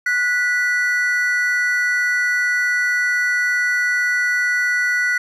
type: tone pair together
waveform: triangle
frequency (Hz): 1470.5 / 1967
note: F#6 / B6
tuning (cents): -11 / -7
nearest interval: perfect fourth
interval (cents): 504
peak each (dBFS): -17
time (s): 0.06-5.18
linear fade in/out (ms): 5
effects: none